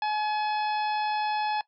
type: harmonic tone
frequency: 849 Hz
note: G#5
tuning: 38 cents sharp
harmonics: 1 / 2 / 3 / 4 / 5 / 6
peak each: -26 / -36 / -38 / -42 / -43 / -44 dBFS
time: 0.02-1.61 s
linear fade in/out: 2 ms
effects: noise-tail reverb RT60 0.1 s tail -19 dB re dry